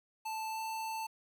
square tone with pitch glide, 880 to 886.6 Hz, A5 to A5, 0 to +13 cents, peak -37 dBFS, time 0.25-1.07 s, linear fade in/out 10 ms, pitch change +13 cents, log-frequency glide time 0.5-0.61 s, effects 11-bit

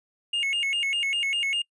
triangle tone with vibrato, 2490 Hz, D#7, 1 cent sharp, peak -22 dBFS, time 0.33-1.62 s, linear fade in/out 5 ms, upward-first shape square, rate 5 Hz, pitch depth 220 cents each way, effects noise-tail reverb RT60 0.1 s tail -26 dB re dry + resampled to 24000 Hz

